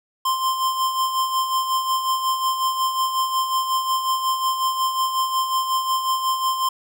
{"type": "tone with tremolo", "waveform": "square", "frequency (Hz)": 1046.5, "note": "C6", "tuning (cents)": 0, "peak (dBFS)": -18, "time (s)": [0.25, 6.69], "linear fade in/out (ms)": 5, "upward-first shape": "sine", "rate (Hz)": 5.5, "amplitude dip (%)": 55, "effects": []}